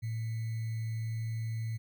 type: tone with sample-and-hold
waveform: sine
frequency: 112.4 Hz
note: A2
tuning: 37 cents sharp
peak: -32 dBFS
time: 0.02-1.78 s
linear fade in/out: 20 ms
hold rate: 2100 Hz
effects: none